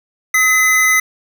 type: tone pair together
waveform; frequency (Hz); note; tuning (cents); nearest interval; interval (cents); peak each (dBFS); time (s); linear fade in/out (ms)
square; 1276.1 / 2028; D#6 / B6; +43 / +45; minor sixth; 802; -21 / -11; 0.34-1; 5
effects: none